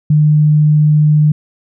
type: tone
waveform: sine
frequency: 151.2 Hz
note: D#3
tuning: 49 cents flat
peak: -6 dBFS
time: 0.1-1.32 s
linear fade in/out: 5 ms
effects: none